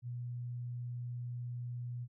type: tone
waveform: sine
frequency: 121.7 Hz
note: B2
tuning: 25 cents flat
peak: -38 dBFS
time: 0.02-2.08 s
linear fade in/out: 50 ms
effects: none